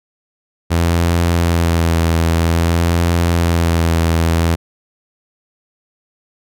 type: tone with vibrato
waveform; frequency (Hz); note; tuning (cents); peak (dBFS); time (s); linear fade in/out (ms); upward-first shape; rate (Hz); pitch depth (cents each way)
sawtooth; 84; E2; +33; -8; 0.7-4.56; 20; sine; 0.51; 28
effects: none